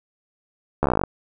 slowing click train, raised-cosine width 1 ms, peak -5 dBFS, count 13, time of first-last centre 0.83-1.037 s, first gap 13 ms, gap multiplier 1.05, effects none

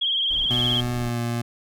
sine tone with vibrato, 3228 Hz, G#7, 50 cents flat, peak -20 dBFS, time 0.01-0.81 s, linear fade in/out 10 ms, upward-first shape triangle, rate 19 Hz, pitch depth 77 cents each way
brown noise, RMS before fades -36 dBFS, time 0.3-1.11 s, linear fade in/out 10 ms
25% pulse tone with pitch glide, 121.9 to 118.43 Hz, B2 to A#2, -22 to +28 cents, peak -20 dBFS, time 0.5-1.42 s, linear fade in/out 10 ms, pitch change -50 cents, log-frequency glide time 0.95-1.2 s
effects none

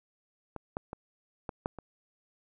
clicks, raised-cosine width 1 ms, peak -24 / -19 / -24 / -21 / -16 / -28 dBFS, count 6, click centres 0.563 / 0.769 / 0.931 / 1.492 / 1.659 / 1.787 s, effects none

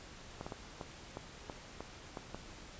clicks, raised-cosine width 1 ms, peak -27 dBFS, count 9, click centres 0.411 / 0.465 / 0.522 / 0.812 / 1.171 / 1.498 / 1.806 / 2.172 / 2.346 s, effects pink hiss -52 dBFS RMS until 2.79 s + resampled to 16000 Hz

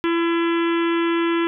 harmonic tone, 336.5 Hz, E4, 36 cents sharp, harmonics 1 / 3 / 4 / 5 / 6 / 7 / 8 / 9 / 10, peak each -18 / -28 / -30 / -32 / -34 / -35 / -36 / -37 / -38 dBFS, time 0.04-1.47 s, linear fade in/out 0 ms, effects none

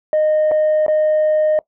sine tone with dropouts, 616 Hz, D#5, 17 cents flat, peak -10 dBFS, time 0.13-1.59 s, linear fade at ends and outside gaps 1 ms, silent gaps 0.513-0.517 / 0.864-0.881 s, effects noise-tail reverb RT60 0.1 s tail -22 dB re dry + tanh soft clip ceiling -10 dBFS

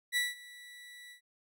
30% pulse tone with ADSR envelope, 1955 Hz, B6, 18 cents flat, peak -24 dBFS, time 0.12-1.21 s, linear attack 45 ms, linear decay 180 ms, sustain -22 dB, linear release 100 ms, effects none

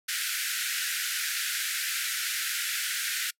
pink band-pass noise, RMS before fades -31 dBFS, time 0.08-3.31 s, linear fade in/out 10 ms, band 1400 to 15000 Hz, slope 96 dB/octave, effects noise-tail reverb RT60 0.1 s tail -25 dB re dry

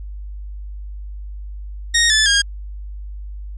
15% pulse tone with pitch steps, 1864.7 / 1739.8 / 1623.3 Hz, A#6 / A6 / G#6, 0 / -20 / -40 cents, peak -6 dBFS, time 1.94-2.42 s, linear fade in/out 10 ms, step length 160 ms, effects added 50 Hz sine -28 dBFS peak until 3.57 s + resampled to 22050 Hz

